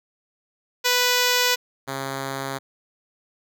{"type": "tone pair in turn", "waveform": "5% pulse", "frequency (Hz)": [493.9, 135.82], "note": ["B4", "C#3"], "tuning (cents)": [0, -35], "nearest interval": "octave + minor seventh", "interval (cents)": 2235, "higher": "first", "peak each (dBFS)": [-6, -16], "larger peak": "first", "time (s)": [[0.84, 1.56], [1.87, 2.59]], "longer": "neither", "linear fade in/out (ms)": 20, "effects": []}